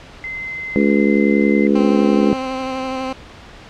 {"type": "tone", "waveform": "sine", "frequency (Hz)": 2065, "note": "C7", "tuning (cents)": -23, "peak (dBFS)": -24, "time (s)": [0.24, 1.67], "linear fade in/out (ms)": 0}
{"type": "harmonic tone", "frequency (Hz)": 70.7, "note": "C#2", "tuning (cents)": 35, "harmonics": [3, 4, 5, 6, 7], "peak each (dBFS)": [-15, -17, -19, -21, -22], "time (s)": [0.76, 2.33], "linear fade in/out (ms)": 0}
{"type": "tone with vibrato", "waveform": "15% pulse", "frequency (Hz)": 261.6, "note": "C4", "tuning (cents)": 0, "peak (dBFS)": -15, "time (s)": [1.75, 3.13], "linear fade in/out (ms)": 5, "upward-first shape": "triangle", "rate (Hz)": 12, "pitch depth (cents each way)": 23}
{"effects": ["pink hiss -39 dBFS RMS until 3.69 s", "low-pass 4000 Hz 12 dB/octave"]}